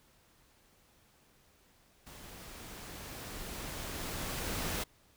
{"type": "noise with level ramp", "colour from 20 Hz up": "pink", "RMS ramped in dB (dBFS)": [-51, -35], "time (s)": [2.06, 4.84], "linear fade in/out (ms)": 10, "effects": ["pink hiss -66 dBFS RMS until 5.16 s"]}